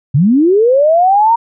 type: linear sweep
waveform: sine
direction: up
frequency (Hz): 123.47 to 943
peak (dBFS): -6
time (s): 0.14-1.36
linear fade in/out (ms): 10
effects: none